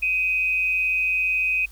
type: tone with amplitude modulation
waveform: sine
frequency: 2512 Hz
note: D#7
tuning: 16 cents sharp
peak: -17 dBFS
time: 0.02-1.66 s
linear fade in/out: 10 ms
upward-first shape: sine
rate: 182 Hz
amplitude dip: 50%
effects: added 50 Hz sine -43 dBFS peak until 1.71 s + white hiss -53 dBFS RMS until 1.71 s